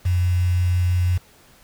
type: tone with quantisation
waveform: sine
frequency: 89.4 Hz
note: F2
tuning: 41 cents sharp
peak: -16 dBFS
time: 0.05-1.18 s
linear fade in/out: 10 ms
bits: 6
effects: pink hiss -52 dBFS RMS until 1.63 s